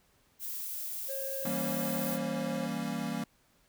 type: noise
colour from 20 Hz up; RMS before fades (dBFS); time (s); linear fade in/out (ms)
violet; -38; 0.39-2.19; 50
type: tone with pitch glide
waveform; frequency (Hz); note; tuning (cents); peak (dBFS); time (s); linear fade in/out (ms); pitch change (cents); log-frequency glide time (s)
triangle; 541 to 536.6; C#5 to C5; -42 to +44; -35; 1.08-2.67; 20; -14; 1.51-2.33
type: chord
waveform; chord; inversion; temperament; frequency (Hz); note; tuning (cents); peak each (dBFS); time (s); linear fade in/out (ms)
square; E diminished seventh; none; equal; 164.81 / 196 / 233.1 / 277.2; E3 / G3 / Bb3 / Db4; 0 / 0 / 0 / 0; -40 / -39 / -37 / -41; 1.45-3.24; 5
effects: pink hiss -68 dBFS RMS until 3.68 s